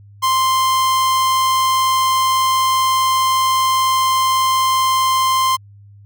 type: tone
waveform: 45% pulse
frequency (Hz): 1046.5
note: C6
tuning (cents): 0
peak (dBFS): -13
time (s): 0.22-5.57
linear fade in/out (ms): 20
effects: added 101 Hz sine -40 dBFS peak until 6.05 s